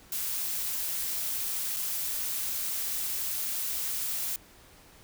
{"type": "noise with dropouts", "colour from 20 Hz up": "blue", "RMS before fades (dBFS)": -32, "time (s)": [0.12, 4.36], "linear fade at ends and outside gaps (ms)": 1, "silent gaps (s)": [1.764, 1.768], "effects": ["pink hiss -55 dBFS RMS until 5.03 s"]}